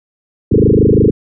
sine tone with frequency modulation, 264.9 Hz, C4, 22 cents sharp, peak -6 dBFS, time 0.51-1.11 s, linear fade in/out 10 ms, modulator 25.9 Hz, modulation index 7.6, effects none

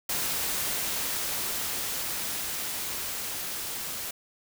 white noise with level ramp, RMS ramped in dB -29 to -35 dBFS, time 0.09-4.11 s, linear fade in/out 5 ms, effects none

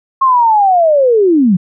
sine linear sweep, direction down, 1085 to 166.7 Hz, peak -6 dBFS, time 0.21-1.57 s, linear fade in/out 10 ms, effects none

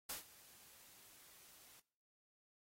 white noise with ADSR envelope, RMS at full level -43 dBFS, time 0.09-1.8 s, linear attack 8 ms, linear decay 130 ms, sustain -20 dB, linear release 6 ms, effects noise-tail reverb RT60 0.6 s tail -22 dB re dry + AAC 48 kbps

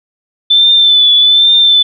sine tone with vibrato, 3520 Hz, A7, in tune, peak -4 dBFS, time 0.5-1.83 s, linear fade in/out 10 ms, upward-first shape triangle, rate 1.2 Hz, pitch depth 45 cents each way, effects none

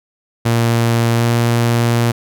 sawtooth tone with pitch glide, 116.54 to 117.89 Hz, A#2 to A#2, 0 to +20 cents, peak -8 dBFS, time 0.45-2.12 s, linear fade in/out 10 ms, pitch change +20 cents, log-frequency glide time 1.15-1.25 s, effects none

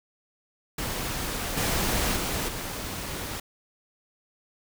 pink noise with level steps, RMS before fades -31 / -26 / -29 / -34 dBFS, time 0.78-3.4 s, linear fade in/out 5 ms, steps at 1.57 / 2.16 / 2.48 s, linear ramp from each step 5 ms, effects none

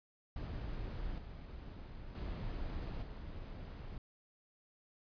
brown noise with level steps, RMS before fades -42 / -48 / -41 / -46 dBFS, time 0.36-3.98 s, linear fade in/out 2 ms, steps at 1.18 / 2.15 / 3.02 s, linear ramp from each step 2 ms, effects resampled to 11025 Hz

